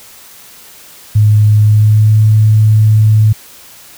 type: tone with pitch glide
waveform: sine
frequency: 105.8 to 108.02 Hz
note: G#2 to A2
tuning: +33 to -31 cents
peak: -4 dBFS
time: 1.15-3.33 s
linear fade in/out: 10 ms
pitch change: +36 cents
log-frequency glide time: 1.59-2.21 s
effects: white hiss -37 dBFS RMS until 3.97 s